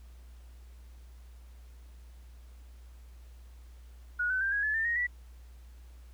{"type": "tone with pitch steps", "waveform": "sine", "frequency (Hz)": [1454, 1516.6, 1581.9, 1650.1, 1721.1, 1795.3, 1872.6, 1953.2], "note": ["F#6", "F#6", "G6", "G#6", "A6", "A6", "A#6", "B6"], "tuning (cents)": [-31, 42, 15, -12, -39, 34, 7, -20], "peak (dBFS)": -27, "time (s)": [4.19, 5.07], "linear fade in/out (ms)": 10, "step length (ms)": 110, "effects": ["added 60 Hz sine -48 dBFS peak until 6.13 s", "pink hiss -65 dBFS RMS until 6.13 s"]}